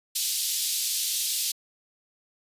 pink high-pass noise, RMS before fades -27 dBFS, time 0.15-1.52 s, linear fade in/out 10 ms, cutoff 3600 Hz, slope 24 dB/octave, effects resampled to 32000 Hz

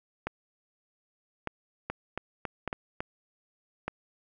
two click trains, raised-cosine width 0.5 ms, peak -16 / -17 dBFS, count 4 / 5, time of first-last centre 0.27-3.88 / 1.9-3.005 s, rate 0.831 / 3.62 Hz, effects none

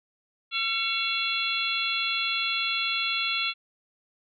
harmonic tone with a mistuned harmonic, 680 Hz, F5, 46 cents flat, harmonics 2 / 3 / 4 / 5 / 6, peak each -34 / -33 / -29 / -30 / -33 dBFS, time 0.51-3.54 s, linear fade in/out 50 ms, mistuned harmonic 3, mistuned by +140 cents, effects none

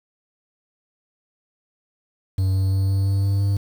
triangle tone with pitch steps, 94.9 / 95.67 / 96.45 / 97.23 / 98.02 / 98.82 / 99.62 Hz, F#2 / G2 / G2 / G2 / G2 / G2 / G2, +44 / -42 / -28 / -14 / 0 / +14 / +28 cents, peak -15 dBFS, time 2.38-3.57 s, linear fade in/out 5 ms, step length 170 ms, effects 7-bit

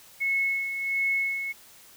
sine tone with tremolo, 2190 Hz, C#7, 22 cents flat, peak -22 dBFS, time 0.2-1.53 s, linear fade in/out 20 ms, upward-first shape sine, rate 1.4 Hz, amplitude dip 55%, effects white hiss -52 dBFS RMS until 1.96 s

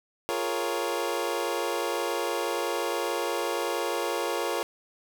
25% pulse chord, Bb minor seventh, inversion second, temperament equal, 349.2 / 415.3 / 466.2 / 554.4 Hz, F4 / Ab4 / Bb4 / Db5, 0 / 0 / 0 / 0 cents, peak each -29 / -31 / -28 / -29 dBFS, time 0.29-4.63 s, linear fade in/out 0 ms, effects none

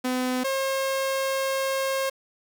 sawtooth tone pair in turn, 253.5 / 537.1 Hz, B3 / C5, +45 / +45 cents, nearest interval octave + minor second, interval 1300 cents, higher second, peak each -20 dBFS, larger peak neither, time 0.04-0.44 / 0.44-2.1 s, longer second, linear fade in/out 10 ms, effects 8-bit

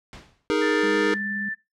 pink noise with exponential decay, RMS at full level -38 dBFS, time 0.13-0.48 s, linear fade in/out 0 ms, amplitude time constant 75 ms
square chord, D# suspended fourth, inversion none, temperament equal, 311.1 / 415.3 / 466.2 Hz, D#4 / G#4 / A#4, 0 / 0 / 0 cents, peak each -25 dBFS, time 0.5-1.14 s, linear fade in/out 0 ms
sine tone, 1767 Hz, A6, 7 cents sharp, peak -27 dBFS, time 0.61-1.55 s, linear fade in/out 20 ms
sine tone with tremolo, 203.8 Hz, G#3, 32 cents flat, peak -30 dBFS, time 0.83-1.49 s, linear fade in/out 5 ms, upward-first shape triangle, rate 19 Hz, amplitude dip 25%
effects noise-tail reverb RT60 0.2 s tail -19 dB re dry + low-pass 5000 Hz 12 dB/octave

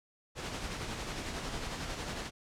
pink noise with tremolo, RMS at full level -37 dBFS, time 0.35-2.31 s, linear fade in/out 50 ms, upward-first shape sine, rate 11 Hz, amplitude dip 35%, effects low-pass 7000 Hz 12 dB/octave

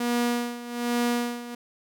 sawtooth tone with tremolo, 240 Hz, B3, 49 cents flat, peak -18 dBFS, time 0-1.55 s, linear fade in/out 5 ms, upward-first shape sine, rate 1.2 Hz, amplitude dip 80%, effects none

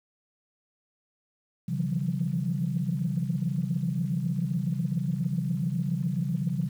sine tone cluster, 135.1 / 149.9 / 167.2 / 174.5 / 191.2 Hz, C#3 / D3 / E3 / F3 / G3, -44 / +36 / +25 / -1 / -43 cents, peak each -30 / -36 / -30 / -33 / -32 dBFS, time 1.68-6.69 s, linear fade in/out 10 ms, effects tanh soft clip ceiling -16 dBFS + 9-bit

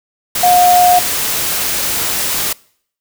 sine tone in noise, 717 Hz, F5, 45 cents sharp, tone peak -7 dBFS, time 0.43-0.99 s, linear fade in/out 5 ms, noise white, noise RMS -17 dBFS, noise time 0.35-2.53 s, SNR +7 dB, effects noise-tail reverb RT60 0.6 s tail -24 dB re dry

